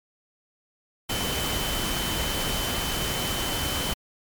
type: tone in noise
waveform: sine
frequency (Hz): 3052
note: G7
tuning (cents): -47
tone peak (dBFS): -32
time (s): 1.09-3.94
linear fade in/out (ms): 10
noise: pink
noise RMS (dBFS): -28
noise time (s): 1.09-3.94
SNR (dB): -7
effects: MP3 96 kbps